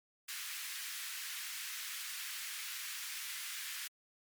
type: high-pass noise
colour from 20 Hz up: pink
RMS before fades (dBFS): -43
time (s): 0.28-3.88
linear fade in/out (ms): 10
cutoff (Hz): 1600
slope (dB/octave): 24
effects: MP3 96 kbps